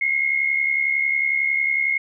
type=tone pair together; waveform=sine; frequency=2093 / 2164 Hz; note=C7 / C#7; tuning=0 / -42 cents; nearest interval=minor second; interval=58 cents; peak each=-24 / -19 dBFS; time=0.01-1.98 s; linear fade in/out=5 ms; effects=none